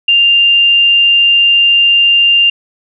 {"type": "tone", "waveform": "sine", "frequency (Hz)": 2794, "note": "F7", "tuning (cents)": 0, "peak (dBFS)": -5, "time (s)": [0.08, 2.5], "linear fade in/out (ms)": 5, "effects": []}